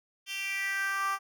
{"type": "tone with high-pass filter sweep", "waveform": "10% pulse", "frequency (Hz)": 392, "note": "G4", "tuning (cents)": 0, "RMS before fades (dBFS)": -32, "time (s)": [0.26, 1.19], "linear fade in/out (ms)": 50, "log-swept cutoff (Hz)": [3200, 1000], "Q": 4.4, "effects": []}